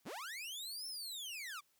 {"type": "linear two-way sweep", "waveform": "sawtooth", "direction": "up then down", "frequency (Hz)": [92.5, 5390, 1105], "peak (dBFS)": -40, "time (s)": [0.05, 1.61], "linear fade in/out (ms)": 20, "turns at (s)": 0.87, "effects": ["white hiss -75 dBFS RMS until 1.79 s"]}